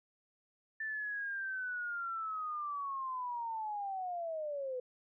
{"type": "linear sweep", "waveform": "sine", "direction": "down", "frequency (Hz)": [1774, 493.9], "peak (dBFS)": -36, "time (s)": [0.8, 4.8], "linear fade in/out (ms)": 5, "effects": []}